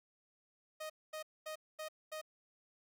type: tone bursts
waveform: sawtooth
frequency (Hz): 622.3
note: D#5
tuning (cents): 0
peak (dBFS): -38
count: 5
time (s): 0.8-2.215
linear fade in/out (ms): 10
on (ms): 99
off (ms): 230
effects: none